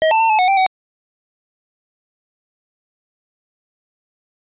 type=tone with pitch steps; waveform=square; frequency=634 / 887 / 902 / 864 / 735 / 782 / 754 Hz; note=D#5 / A5 / A5 / A5 / F#5 / G5 / F#5; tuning=+32 / +14 / +43 / -32 / -12 / -4 / +32 cents; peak=-12 dBFS; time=0.02-0.664 s; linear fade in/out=0 ms; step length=92 ms; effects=resampled to 8000 Hz